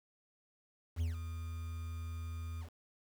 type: tone with ADSR envelope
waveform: triangle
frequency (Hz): 82.7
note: E2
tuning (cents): +6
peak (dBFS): -28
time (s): 0.96-2.7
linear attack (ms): 50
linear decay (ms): 140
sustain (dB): -9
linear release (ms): 93
effects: 9-bit